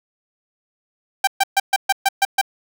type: tone bursts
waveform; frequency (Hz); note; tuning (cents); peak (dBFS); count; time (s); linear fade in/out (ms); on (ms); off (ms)
sawtooth; 784; G5; 0; -9; 8; 1.24-2.414; 5; 33; 130
effects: none